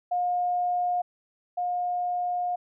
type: tone pair in turn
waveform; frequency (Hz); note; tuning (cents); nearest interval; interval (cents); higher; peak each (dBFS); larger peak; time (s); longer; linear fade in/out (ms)
sine; 714 / 714; F5 / F5; +38 / +38; unison; 0; neither; -23 / -25; first; 0.11-1.02 / 1.57-2.56; second; 10
effects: none